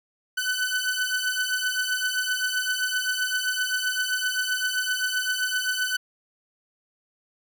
sawtooth beating tone pair, 1500 / 1507.7 Hz, F#6 / F#6, +23 / +32 cents, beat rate 7.7 Hz, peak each -24 / -23 dBFS, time 0.37-5.97 s, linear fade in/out 10 ms, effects none

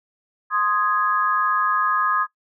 sine chord, Ab major, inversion first, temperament equal, 1046.5 / 1244.5 / 1661.2 Hz, C6 / Eb6 / Ab6, 0 / 0 / 0 cents, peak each -24 / -20 / -24 dBFS, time 0.5-2.27 s, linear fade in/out 50 ms, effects noise-tail reverb RT60 0.1 s tail -18 dB re dry

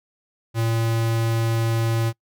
square tone, 114.1 Hz, A#2, 37 cents flat, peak -20 dBFS, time 0.54-2.13 s, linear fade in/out 50 ms, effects noise-tail reverb RT60 0.1 s tail -25 dB re dry

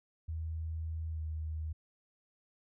sine tone with pitch glide, 80.4 to 78.56 Hz, E2 to D#2, -43 to +17 cents, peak -35 dBFS, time 0.28-1.73 s, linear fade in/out 10 ms, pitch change -40 cents, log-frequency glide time 1.11-1.2 s, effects none

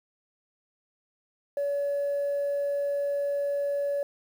sine tone, 568 Hz, C#5, 42 cents sharp, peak -24 dBFS, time 1.57-4.03 s, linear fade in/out 2 ms, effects tanh soft clip ceiling -22 dBFS + 9-bit

